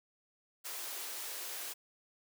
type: high-pass noise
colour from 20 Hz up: white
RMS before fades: -42 dBFS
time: 0.64-1.74 s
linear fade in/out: 20 ms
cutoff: 320 Hz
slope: 48 dB/octave
effects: none